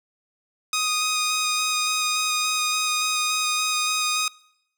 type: tone with vibrato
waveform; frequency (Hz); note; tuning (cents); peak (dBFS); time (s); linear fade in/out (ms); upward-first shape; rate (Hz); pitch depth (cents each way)
10% pulse; 1244.5; D#6; 0; -13; 0.73-4.28; 2; square; 3.5; 10
effects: noise-tail reverb RT60 0.8 s tail -23 dB re dry